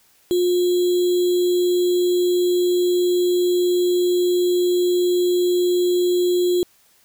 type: tone with sample-and-hold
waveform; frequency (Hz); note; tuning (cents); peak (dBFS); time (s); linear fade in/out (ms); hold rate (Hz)
sine; 356.5; F4; +36; -15; 0.31-6.63; 0; 3675
effects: white hiss -57 dBFS RMS until 7.04 s